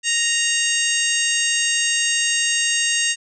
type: harmonic tone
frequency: 932.3 Hz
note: A#5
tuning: in tune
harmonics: 2 / 3 / 4 / 5 / 6 / 7 / 8 / 9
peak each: -24 / -22 / -28 / -30 / -31 / -24 / -28 / -26 dBFS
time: 0.03-3.16 s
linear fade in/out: 50 ms
effects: none